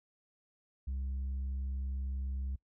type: tone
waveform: sine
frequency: 66.4 Hz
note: C2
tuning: 26 cents sharp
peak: -31 dBFS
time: 0.87-2.56 s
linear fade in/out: 10 ms
effects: noise-tail reverb RT60 0.1 s tail -24 dB re dry + tanh soft clip ceiling -33 dBFS